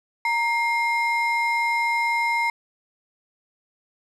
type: ring-modulated tone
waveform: triangle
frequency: 1527 Hz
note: G6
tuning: 46 cents flat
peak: -15 dBFS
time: 0.25-2.5 s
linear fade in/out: 2 ms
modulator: 595 Hz
effects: none